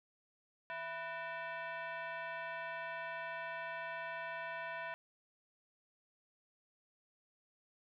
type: tone with frequency modulation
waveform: sine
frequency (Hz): 160.9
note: E3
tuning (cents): -42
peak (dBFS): -40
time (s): 0.7-4.94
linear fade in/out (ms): 0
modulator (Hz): 826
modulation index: 2.5
effects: none